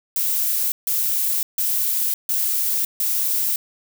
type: noise bursts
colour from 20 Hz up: violet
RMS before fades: -21 dBFS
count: 5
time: 0.16-3.56 s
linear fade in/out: 2 ms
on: 560 ms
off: 150 ms
effects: none